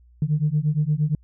sine beating tone pair, 146.83 / 155.43 Hz, D3 / D#3, 0 / -1 cents, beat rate 8.6 Hz, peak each -21 dBFS, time 0.22-1.15 s, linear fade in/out 2 ms, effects tanh soft clip ceiling -12 dBFS + added 60 Hz sine -50 dBFS peak until 1.23 s

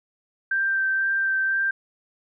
sine tone with vibrato, 1568 Hz, G6, in tune, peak -20 dBFS, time 0.51-1.71 s, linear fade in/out 5 ms, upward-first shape sine, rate 2 Hz, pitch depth 13 cents each way, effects none

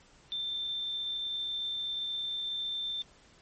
sine tone, 3566 Hz, A7, 22 cents sharp, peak -32 dBFS, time 0.32-3.02 s, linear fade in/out 0 ms, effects pink hiss -60 dBFS RMS until 3.41 s + MP3 32 kbps

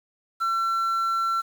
triangle tone with quantisation, 1350 Hz, E6, 41 cents sharp, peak -20 dBFS, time 0.4-1.42 s, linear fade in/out 20 ms, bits 8, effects none

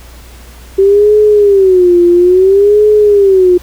sine tone with vibrato, 383.9 Hz, G4, 36 cents flat, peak -3 dBFS, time 0.78-3.58 s, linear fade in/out 10 ms, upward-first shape sine, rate 0.59 Hz, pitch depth 170 cents each way, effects added 60 Hz sine -32 dBFS peak until 3.62 s + pink hiss -38 dBFS RMS until 3.62 s

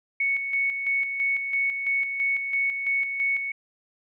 sine tone with tremolo, 2217 Hz, C#7, in tune, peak -21 dBFS, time 0.2-3.52 s, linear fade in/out 5 ms, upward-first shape square, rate 3 Hz, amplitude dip 50%, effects none

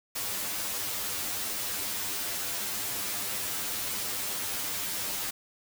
white noise with comb filter, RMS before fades -33 dBFS, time 0.15-5.31 s, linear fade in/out 10 ms, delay 10 ms, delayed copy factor +0.75, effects none

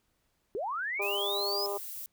sine linear sweep, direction up, 360.5 to 5170 Hz, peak -31 dBFS, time 0.55-1.66 s, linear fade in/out 0 ms
harmonic tone, 201.3 Hz, G3, 46 cents sharp, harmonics 2 / 3 / 4 / 5 / 6, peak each -34 / -38 / -40 / -42 / -44 dBFS, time 0.99-1.78 s, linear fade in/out 10 ms
violet noise, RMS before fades -41 dBFS, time 1.02-2.06 s, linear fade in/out 0 ms
effects pink hiss -75 dBFS RMS until 2.12 s

